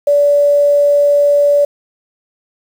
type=tone with quantisation; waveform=sine; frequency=577 Hz; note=D5; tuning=31 cents flat; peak=-7 dBFS; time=0.07-1.65 s; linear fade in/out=5 ms; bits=6; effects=none